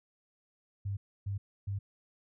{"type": "tone bursts", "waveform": "sine", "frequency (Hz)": 99.5, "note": "G2", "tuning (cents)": 26, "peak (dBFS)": -32, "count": 3, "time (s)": [0.85, 1.79], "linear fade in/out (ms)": 10, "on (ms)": 120, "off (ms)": 290, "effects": []}